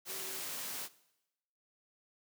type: tone in noise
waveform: sine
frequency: 380 Hz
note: F#4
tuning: 46 cents sharp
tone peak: -51 dBFS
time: 0.06-0.43 s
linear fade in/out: 50 ms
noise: white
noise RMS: -41 dBFS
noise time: 0.05-0.89 s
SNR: -13 dB
effects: noise-tail reverb RT60 0.9 s tail -19 dB re dry + high-pass 150 Hz 12 dB/octave